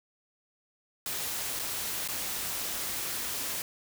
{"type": "noise with dropouts", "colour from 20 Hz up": "white", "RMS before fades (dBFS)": -34, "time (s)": [1.06, 3.62], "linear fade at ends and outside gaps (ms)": 1, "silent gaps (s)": [[1.592, 1.596], [2.076, 2.086]], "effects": []}